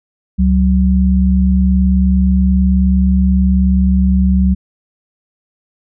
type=tone pair together; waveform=sine; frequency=69.3 / 188.13 Hz; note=C#2 / F#3; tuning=0 / +29 cents; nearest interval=octave + perfect fourth; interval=1729 cents; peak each=-11 dBFS; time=0.38-4.55 s; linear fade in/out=20 ms; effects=none